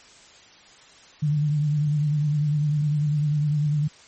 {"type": "tone with vibrato", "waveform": "sine", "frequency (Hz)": 148.6, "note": "D3", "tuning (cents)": 21, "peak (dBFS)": -19, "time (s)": [1.22, 3.88], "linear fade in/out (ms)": 10, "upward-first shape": "sine", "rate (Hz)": 10, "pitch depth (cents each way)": 50, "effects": ["white hiss -50 dBFS RMS until 4.07 s", "MP3 32 kbps"]}